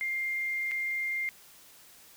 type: tone with dropouts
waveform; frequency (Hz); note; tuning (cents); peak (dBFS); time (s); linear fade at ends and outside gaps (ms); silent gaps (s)
sine; 2108; C7; +12; -29; 0.01-1.29; 0; 0.712-0.717
effects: white hiss -55 dBFS RMS until 2.16 s

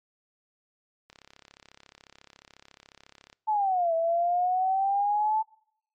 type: click train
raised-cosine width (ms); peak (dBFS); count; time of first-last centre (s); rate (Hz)
0.2; -32; 77; 1.1-3.329; 34.1
type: exponential two-way sweep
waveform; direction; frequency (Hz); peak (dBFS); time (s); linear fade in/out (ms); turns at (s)
sine; down then up; 880 to 653 to 880; -22; 3.47-5.43; 20; 3.94
effects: noise-tail reverb RT60 0.7 s tail -25 dB re dry + MP3 64 kbps

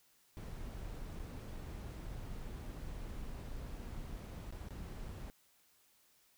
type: noise with dropouts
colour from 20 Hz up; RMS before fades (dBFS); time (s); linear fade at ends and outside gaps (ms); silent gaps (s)
brown; -45; 0.37-5.3; 0; 1.191-1.196 / 4.507-4.525 / 4.686-4.707 / 5.087-5.092
effects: white hiss -70 dBFS RMS until 6.37 s

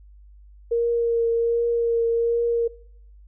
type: tone with vibrato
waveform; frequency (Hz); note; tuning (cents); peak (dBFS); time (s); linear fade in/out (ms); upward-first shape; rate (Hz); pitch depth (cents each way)
sine; 466.2; A#4; 0; -18; 0.71-2.68; 10; triangle; 1.3; 18
effects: noise-tail reverb RT60 0.7 s tail -23 dB re dry + added 50 Hz sine -45 dBFS peak until 3.27 s

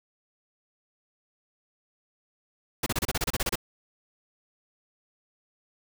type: noise bursts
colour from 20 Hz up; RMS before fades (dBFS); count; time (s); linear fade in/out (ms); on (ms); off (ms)
pink; -27; 12; 2.83-3.556; 5; 33; 30
effects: none

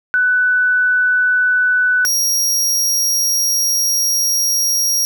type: tone pair in turn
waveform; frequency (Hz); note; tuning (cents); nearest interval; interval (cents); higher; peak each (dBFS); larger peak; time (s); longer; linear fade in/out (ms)
sine / sawtooth; 1493 / 5637; F#6 / F8; +15 / +15; octave + major seventh; 2300; second; -11 / -11; neither; 0.14-2.05 / 2.05-5.05; second; 0
effects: none

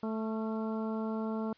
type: harmonic tone with a mistuned harmonic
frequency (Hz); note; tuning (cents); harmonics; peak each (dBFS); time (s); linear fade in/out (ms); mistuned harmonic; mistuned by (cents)
220; A3; 0; 1 / 2 / 3 / 4 / 5 / 6; -33 / -39 / -43 / -45 / -47 / -49; 0.03-1.53; 2; 6; +51
effects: white hiss -64 dBFS RMS until 1.57 s + resampled to 11025 Hz

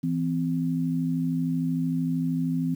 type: tone pair together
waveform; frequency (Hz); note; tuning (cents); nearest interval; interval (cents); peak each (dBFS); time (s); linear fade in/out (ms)
sine; 164.81 / 257.9; E3 / C4; 0 / -25; minor sixth; 775; -26; 0.03-2.75; 10
effects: 9-bit

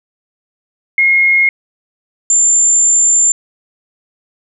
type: tone pair in turn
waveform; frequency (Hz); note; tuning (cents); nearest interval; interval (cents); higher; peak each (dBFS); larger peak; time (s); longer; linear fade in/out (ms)
sine; 2151 / 7235; C7 / A8; +47 / +47; octave + major sixth; 2100; second; -7; neither; 0.98-1.49 / 2.3-3.32; second; 2
effects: none

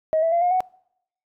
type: tone with pitch steps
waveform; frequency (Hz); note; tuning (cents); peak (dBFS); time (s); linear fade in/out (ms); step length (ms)
sine; 632 / 657.7 / 684.4 / 712.3 / 741.2; D#5 / E5 / F5 / F5 / F#5; +27 / -4 / -35 / +34 / +3; -16; 0.13-0.605; 0; 95
effects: noise-tail reverb RT60 0.7 s tail -24 dB re dry + tanh soft clip ceiling -12 dBFS

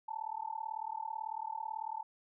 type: tone with amplitude modulation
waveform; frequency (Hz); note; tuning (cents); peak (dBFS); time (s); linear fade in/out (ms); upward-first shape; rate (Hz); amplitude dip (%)
sine; 882; A5; +4; -33; 0.08-2.03; 10; sine; 38.1; 100
effects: none

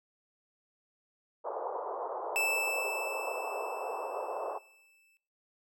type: band-pass noise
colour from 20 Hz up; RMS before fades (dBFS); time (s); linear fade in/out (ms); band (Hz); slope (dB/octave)
pink; -37; 1.44-4.59; 20; 430 to 1100; 48
type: tone with exponential decay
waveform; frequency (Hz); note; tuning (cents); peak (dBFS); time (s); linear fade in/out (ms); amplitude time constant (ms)
45% pulse; 2637; E7; 0; -27; 2.36-5.17; 0; 610
effects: noise-tail reverb RT60 0.8 s tail -23 dB re dry

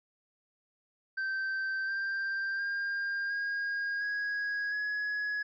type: tone with pitch steps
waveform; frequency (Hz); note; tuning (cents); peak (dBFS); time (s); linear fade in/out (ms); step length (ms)
triangle; 1555 / 1579.4 / 1604.3 / 1629.5 / 1655.1 / 1681.1; G6 / G6 / G6 / G#6 / G#6 / G#6; -14 / +13 / +40 / -33 / -6 / +21; -29; 1.17-5.43; 10; 710
effects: resampled to 16000 Hz

